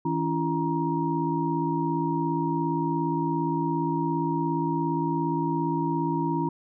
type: tone cluster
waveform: sine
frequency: 160.6 / 280.1 / 337.4 / 943 Hz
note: E3 / C#4 / E4 / A#5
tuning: -45 / +18 / +40 / +20 cents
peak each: -29 dBFS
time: 0.05-6.49 s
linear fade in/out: 5 ms
effects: none